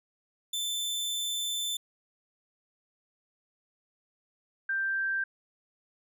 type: tone pair in turn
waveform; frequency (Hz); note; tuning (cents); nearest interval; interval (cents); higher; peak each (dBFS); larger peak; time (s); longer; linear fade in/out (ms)
sawtooth / sine; 3535 / 1574.7; A7 / G6; +7 / +7; octave + major second; 1400; first; -27; neither; 0.53-1.77 / 4.69-5.24; first; 5
effects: none